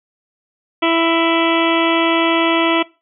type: harmonic tone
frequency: 331.4 Hz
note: E4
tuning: 9 cents sharp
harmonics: 1 / 2 / 3 / 4 / 6 / 7 / 8 / 9 / 10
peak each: -16 / -19 / -21 / -22 / -24 / -24 / -25 / -26 / -26 dBFS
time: 0.82-2.83 s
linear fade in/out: 10 ms
effects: noise-tail reverb RT60 0.3 s tail -22 dB re dry